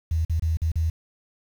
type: tone with dropouts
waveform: sine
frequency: 80.8 Hz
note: E2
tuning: 34 cents flat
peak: -20 dBFS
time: 0.11-0.9 s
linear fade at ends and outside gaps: 5 ms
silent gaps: 0.25-0.296 / 0.397-0.422 / 0.571-0.617 / 0.718-0.756 s
effects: 8-bit